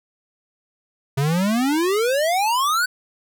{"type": "exponential sweep", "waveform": "square", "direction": "up", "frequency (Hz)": [132.9, 1532], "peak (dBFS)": -18, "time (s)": [1.17, 2.86], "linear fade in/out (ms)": 10, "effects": []}